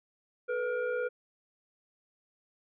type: tone with frequency modulation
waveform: sine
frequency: 493.9 Hz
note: B4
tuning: in tune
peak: -29 dBFS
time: 0.48-1.09 s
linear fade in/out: 20 ms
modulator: 930 Hz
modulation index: 0.88
effects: none